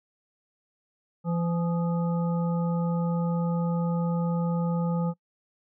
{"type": "harmonic tone with a mistuned harmonic", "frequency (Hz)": 170, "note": "F3", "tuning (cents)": -46, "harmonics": [1, 3, 5, 7], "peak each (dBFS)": [-24, -34, -38, -41], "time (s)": [1.24, 5.14], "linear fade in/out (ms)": 50, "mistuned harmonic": 7, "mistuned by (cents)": 67, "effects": ["noise-tail reverb RT60 0.1 s tail -23 dB re dry"]}